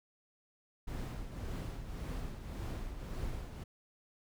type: noise with tremolo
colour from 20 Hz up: brown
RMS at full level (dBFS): -38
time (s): 0.87-3.64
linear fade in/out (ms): 10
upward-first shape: triangle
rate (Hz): 1.8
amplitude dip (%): 60
effects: none